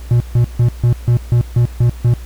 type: tone bursts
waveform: triangle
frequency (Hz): 120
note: B2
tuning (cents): -49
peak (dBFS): -6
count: 9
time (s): 0.11-2.138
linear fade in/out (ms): 0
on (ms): 92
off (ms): 150
effects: added 60 Hz sine -27 dBFS peak until 2.25 s + pink hiss -42 dBFS RMS until 2.25 s